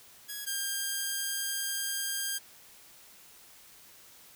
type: tone pair in turn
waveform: 5% pulse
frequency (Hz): 1661.2 / 1603.9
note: G#6 / G6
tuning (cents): 0 / +39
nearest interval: minor second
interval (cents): 61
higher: first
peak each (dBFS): -26 / -20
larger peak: second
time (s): 0.28-0.46 / 0.46-2.39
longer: second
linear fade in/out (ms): 20
effects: white hiss -55 dBFS RMS until 4.35 s